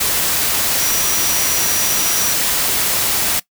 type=tone in noise; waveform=sine; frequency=5820 Hz; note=F#8; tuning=29 cents flat; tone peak=-20 dBFS; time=0.79-2.34 s; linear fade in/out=10 ms; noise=white; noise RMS=-17 dBFS; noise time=0-3.4 s; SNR=-6 dB; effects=noise-tail reverb RT60 0.1 s tail -20 dB re dry